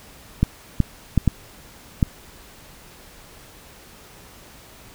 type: clicks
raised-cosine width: 5 ms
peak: -3 dBFS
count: 5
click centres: 0.43 / 0.803 / 1.177 / 1.277 / 2.028 s
effects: pink hiss -46 dBFS RMS until 4.94 s